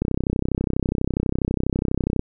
click train, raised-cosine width 3 ms, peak -8 dBFS, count 71, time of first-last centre 0.02-2.194 s, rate 32.2 Hz, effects none

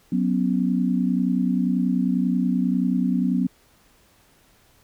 sine chord, F# suspended fourth, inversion none, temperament equal, 185 / 246.9 / 277.2 Hz, F#3 / B3 / C#4, 0 / 0 / 0 cents, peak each -22 / -22 / -27 dBFS, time 0.12-3.47 s, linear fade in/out 5 ms, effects pink hiss -58 dBFS RMS until 4.83 s

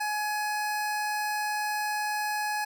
25% pulse tone, 842 Hz, G#5, 24 cents sharp, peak -24 dBFS, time 0-2.65 s, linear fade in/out 10 ms, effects none

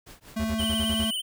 pink noise with tremolo, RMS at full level -45 dBFS, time 0.06-0.66 s, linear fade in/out 10 ms, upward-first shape triangle, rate 5.2 Hz, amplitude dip 100%
square tone, 220.9 Hz, A3, 7 cents sharp, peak -27 dBFS, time 0.36-1.11 s, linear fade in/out 10 ms
square tone bursts, 77.9 Hz, D#2, 3 cents sharp, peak -29 dBFS, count 7, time 0.39-1.048 s, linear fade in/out 10 ms, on 58 ms, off 42 ms
square tone with vibrato, 3038 Hz, F#7, 45 cents sharp, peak -28 dBFS, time 0.58-1.22 s, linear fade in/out 20 ms, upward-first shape sine, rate 18 Hz, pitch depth 59 cents each way
effects none

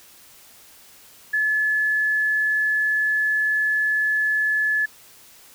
sine tone, 1719 Hz, A6, 41 cents flat, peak -18 dBFS, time 1.33-4.86 s, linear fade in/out 10 ms, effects white hiss -49 dBFS RMS until 5.54 s

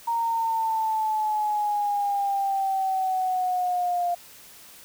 sine exponential sweep, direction down, 932.3 to 698.5 Hz, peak -22 dBFS, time 0.07-4.15 s, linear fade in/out 10 ms, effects white hiss -48 dBFS RMS until 4.84 s

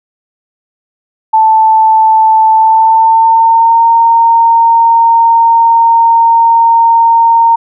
sine tone with pitch glide, 880 to 920.6 Hz, A5 to A#5, 0 to -22 cents, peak -3 dBFS, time 1.33-7.56 s, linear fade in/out 10 ms, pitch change +78 cents, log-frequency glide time 2.52-3.83 s, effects none

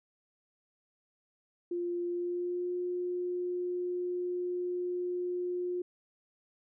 sine tone with pitch glide, 349.2 to 357.2 Hz, F4 to F4, 0 to +39 cents, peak -31 dBFS, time 1.71-5.82 s, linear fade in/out 5 ms, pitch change +39 cents, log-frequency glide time 2.06-2.74 s, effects none

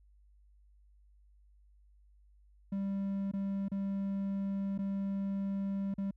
triangle tone with dropouts, 196.6 Hz, G3, 5 cents sharp, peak -30 dBFS, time 2.72-6.11 s, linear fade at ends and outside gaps 5 ms, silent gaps 3.315-3.335 / 3.684-3.716 / 4.779-4.788 / 5.941-5.981 s, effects added 50 Hz sine -60 dBFS peak until 6.16 s

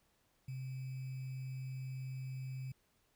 sine tone with sample-and-hold, 130.81 Hz, C3, in tune, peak -40 dBFS, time 0.48-2.72 s, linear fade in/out 5 ms, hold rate 2450 Hz, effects pink hiss -75 dBFS RMS until 3.15 s

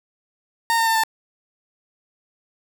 30% pulse tone with pitch steps, 920 / 909.4 / 899 / 888.7 Hz, A#5 / A#5 / A5 / A5, -23 / -43 / +37 / +17 cents, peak -14 dBFS, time 0.7-1.036 s, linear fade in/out 0 ms, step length 84 ms, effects none

